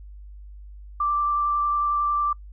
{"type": "tone with vibrato", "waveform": "sine", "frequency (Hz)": 1174.7, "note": "D6", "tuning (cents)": 0, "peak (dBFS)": -20, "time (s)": [1, 2.33], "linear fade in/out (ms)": 5, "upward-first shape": "sine", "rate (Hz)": 11, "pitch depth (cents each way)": 9, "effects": ["noise-tail reverb RT60 0.1 s tail -26 dB re dry", "added 50 Hz sine -39 dBFS peak until 2.52 s"]}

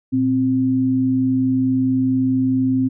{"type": "tone pair together", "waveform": "sine", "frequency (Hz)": [116.54, 261.1], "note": ["A#2", "C4"], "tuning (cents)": [0, -3], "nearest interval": "octave + major second", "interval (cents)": 1397, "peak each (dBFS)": [-24, -15], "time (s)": [0.12, 2.89], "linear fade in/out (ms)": 20, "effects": []}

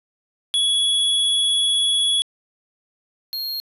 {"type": "tone pair in turn", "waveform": "square", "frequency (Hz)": [3371, 4247], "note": ["G#7", "C8"], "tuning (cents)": [25, 25], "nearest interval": "major third", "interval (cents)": 400, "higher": "second", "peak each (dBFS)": [-17, -25], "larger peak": "first", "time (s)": [[0.54, 2.22], [3.33, 3.6]], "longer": "first", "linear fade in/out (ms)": 0, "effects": ["resampled to 32000 Hz", "9-bit"]}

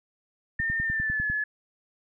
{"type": "tone with pitch glide", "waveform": "sine", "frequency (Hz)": [1813, 1711.2], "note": ["A#6", "A6"], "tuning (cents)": [-49, -49], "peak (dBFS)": -25, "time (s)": [0.59, 1.44], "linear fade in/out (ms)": 5, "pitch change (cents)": -100, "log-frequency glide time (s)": [0.84, 1.26]}
{"type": "click train", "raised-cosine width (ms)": 5, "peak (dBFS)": -22, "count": 8, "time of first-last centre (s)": [0.6, 1.3], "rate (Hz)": 10}
{"effects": []}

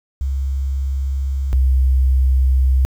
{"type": "tone pair in turn", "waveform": "sine", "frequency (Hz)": [67.6, 65.37], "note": ["C#2", "C2"], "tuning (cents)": [-43, -1], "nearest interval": "minor second", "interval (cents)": 58, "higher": "first", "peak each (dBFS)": [-17, -10], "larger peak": "second", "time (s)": [[0.21, 1.53], [1.53, 2.85]], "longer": "neither", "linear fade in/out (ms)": 0, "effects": ["tanh soft clip ceiling -6 dBFS", "8-bit"]}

